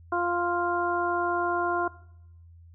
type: harmonic tone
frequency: 349.2 Hz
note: F4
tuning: in tune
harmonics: 1 / 2 / 3 / 4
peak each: -29 / -29 / -29 / -31 dBFS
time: 0.12-1.88 s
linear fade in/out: 5 ms
effects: noise-tail reverb RT60 0.8 s tail -20 dB re dry + added 84 Hz sine -48 dBFS peak until 2.74 s